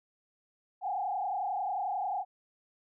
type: tone with frequency modulation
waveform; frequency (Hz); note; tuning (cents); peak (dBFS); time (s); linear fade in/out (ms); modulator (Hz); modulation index
sine; 777; G5; -16; -30; 0.81-2.25; 50; 31.2; 1.9
effects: none